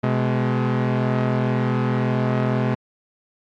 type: tone pair together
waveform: sawtooth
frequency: 126.73 / 211.5 Hz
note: B2 / G#3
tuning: +45 / +32 cents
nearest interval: major sixth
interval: 887 cents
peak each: -16 / -19 dBFS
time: 0.03-2.75 s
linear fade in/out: 10 ms
effects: low-pass 2000 Hz 12 dB/octave + AAC 64 kbps